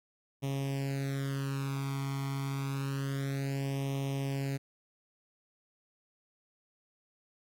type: tone with flanger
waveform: sawtooth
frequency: 137.4 Hz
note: C#3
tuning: 15 cents flat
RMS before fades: -34 dBFS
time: 0.42-4.58 s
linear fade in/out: 20 ms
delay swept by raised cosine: 0.33 to 0.91 ms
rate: 0.28 Hz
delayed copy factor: +1
effects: AAC 64 kbps